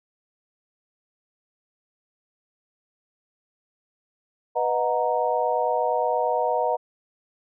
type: chord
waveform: sine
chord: B major seventh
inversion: none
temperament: equal with one note detuned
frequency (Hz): 493.9 / 622.3 / 731.1 / 932.3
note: B4 / D#5 / F#5 / A#5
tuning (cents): 0 / 0 / -21 / 0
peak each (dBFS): -26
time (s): 4.55-6.77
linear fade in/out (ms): 20
effects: none